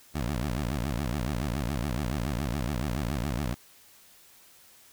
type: tone with vibrato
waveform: 15% pulse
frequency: 65.41 Hz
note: C2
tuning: in tune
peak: -22 dBFS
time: 0.14-3.55 s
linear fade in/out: 20 ms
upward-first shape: sine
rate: 7.1 Hz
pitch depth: 290 cents each way
effects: white hiss -56 dBFS RMS until 4.92 s